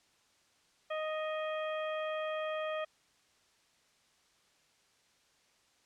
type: harmonic tone with a mistuned harmonic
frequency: 622.3 Hz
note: D#5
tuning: in tune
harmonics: 1 / 2 / 3 / 4 / 5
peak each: -35 / -41 / -45 / -47 / -49 dBFS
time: 0.9-2.85 s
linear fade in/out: 10 ms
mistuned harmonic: 5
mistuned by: +59 cents
effects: white hiss -69 dBFS RMS until 5.85 s + low-pass 7000 Hz 12 dB/octave